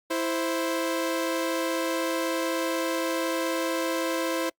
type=tone pair together; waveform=sawtooth; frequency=330.2 / 523.3 Hz; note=E4 / C5; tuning=+3 / 0 cents; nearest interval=minor sixth; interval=797 cents; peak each=-24 / -25 dBFS; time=0.1-4.5 s; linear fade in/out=10 ms; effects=noise-tail reverb RT60 0.1 s tail -26 dB re dry + Opus 48 kbps